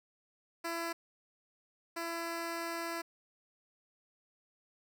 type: tone pair in turn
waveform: 10% pulse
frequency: 335.4 / 335.4 Hz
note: E4 / E4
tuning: +30 / +30 cents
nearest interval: unison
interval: 0 cents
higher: neither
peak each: -27 / -28 dBFS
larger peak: first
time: 0.64-0.93 / 1.96-3.02 s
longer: second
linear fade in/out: 10 ms
effects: none